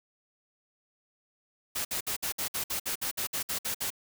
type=noise bursts; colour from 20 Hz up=white; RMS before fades=-32 dBFS; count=14; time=1.75-3.904 s; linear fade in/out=10 ms; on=100 ms; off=58 ms; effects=none